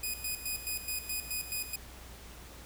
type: tone with tremolo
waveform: 5% pulse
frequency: 2489 Hz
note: D#7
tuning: in tune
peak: -23 dBFS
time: 0.03-1.76 s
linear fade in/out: 5 ms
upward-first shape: square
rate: 4.7 Hz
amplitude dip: 70%
effects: added 60 Hz sine -50 dBFS peak until 2.65 s + pink hiss -51 dBFS RMS until 2.65 s